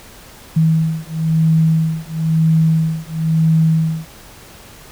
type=beating tone pair; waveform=sine; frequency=160 / 161 Hz; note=D#3 / E3; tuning=+49 / -41 cents; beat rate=1 Hz; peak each=-15 dBFS; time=0.56-4.07 s; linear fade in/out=10 ms; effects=pink hiss -40 dBFS RMS until 4.91 s